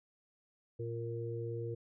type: harmonic tone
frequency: 116.2 Hz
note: A#2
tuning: 5 cents flat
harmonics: 1 / 3 / 4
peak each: -39 / -44 / -41 dBFS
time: 0.79-1.75 s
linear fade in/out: 10 ms
effects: none